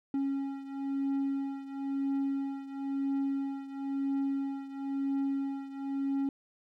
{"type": "beating tone pair", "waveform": "triangle", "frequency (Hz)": [274.5, 275.49], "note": ["C#4", "C#4"], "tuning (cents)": [-17, -11], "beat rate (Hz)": 0.99, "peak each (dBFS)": [-30, -34], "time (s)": [0.14, 6.29], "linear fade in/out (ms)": 2, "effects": []}